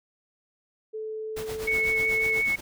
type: tone with pitch glide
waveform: sine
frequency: 435.8 to 442.1 Hz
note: A4 to A4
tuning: -17 to +8 cents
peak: -31 dBFS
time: 0.93-2.42 s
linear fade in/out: 20 ms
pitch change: +25 cents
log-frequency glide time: 1.2-2.01 s
type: noise with tremolo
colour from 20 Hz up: pink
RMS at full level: -36 dBFS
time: 1.36-2.61 s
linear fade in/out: 10 ms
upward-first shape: triangle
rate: 8.1 Hz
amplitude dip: 80%
type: tone with vibrato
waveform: sine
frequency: 2208 Hz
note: C#7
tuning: 7 cents flat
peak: -22 dBFS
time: 1.67-2.56 s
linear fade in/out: 10 ms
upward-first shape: triangle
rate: 5.6 Hz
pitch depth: 12 cents each way
effects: none